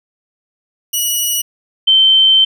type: tone pair in turn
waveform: 10% pulse / sine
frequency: 2922 / 3103 Hz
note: F#7 / G7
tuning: -22 / -18 cents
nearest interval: minor second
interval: 104 cents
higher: second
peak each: -6 dBFS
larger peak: neither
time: 0.93-1.42 / 1.87-2.45 s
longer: second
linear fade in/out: 10 ms
effects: none